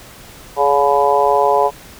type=harmonic tone with a mistuned harmonic; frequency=142.2 Hz; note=C#3; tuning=45 cents sharp; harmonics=3 / 4 / 5 / 6 / 7; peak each=-17 / -17 / -17 / -17 / -17 dBFS; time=0.56-1.71 s; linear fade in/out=50 ms; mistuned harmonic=3; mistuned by=-23 cents; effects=pink hiss -39 dBFS RMS until 1.99 s